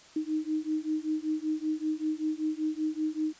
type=beating tone pair; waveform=sine; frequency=308.2 / 313.4 Hz; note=D#4 / D#4; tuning=-16 / +13 cents; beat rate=5.2 Hz; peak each=-31 dBFS; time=0.16-3.33 s; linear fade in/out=5 ms; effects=white hiss -54 dBFS RMS until 3.39 s + resampled to 16000 Hz